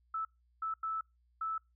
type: tone bursts at uneven times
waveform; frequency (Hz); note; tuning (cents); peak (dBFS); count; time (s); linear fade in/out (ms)
sine; 1312; E6; -9; -33; 4; 0.14-0.25 / 0.62-0.74 / 0.83-1.01 / 1.41-1.58; 5
effects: noise-tail reverb RT60 0.2 s tail -26 dB re dry + added 60 Hz sine -68 dBFS peak until 1.75 s